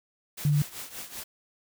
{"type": "noise with tremolo", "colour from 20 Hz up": "white", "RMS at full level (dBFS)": -37, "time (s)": [0.37, 1.24], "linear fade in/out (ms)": 10, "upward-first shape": "triangle", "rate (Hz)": 5.2, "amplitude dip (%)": 80}
{"type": "tone", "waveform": "sine", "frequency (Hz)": 146.83, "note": "D3", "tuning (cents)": 0, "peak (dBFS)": -20, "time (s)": [0.45, 0.62], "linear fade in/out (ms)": 2}
{"effects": []}